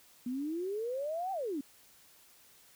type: exponential two-way sweep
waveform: sine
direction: up then down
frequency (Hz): 239.1 to 790 to 262.1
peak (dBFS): -33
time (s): 0.26-1.61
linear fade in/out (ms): 5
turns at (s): 1.32
effects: white hiss -61 dBFS RMS until 2.75 s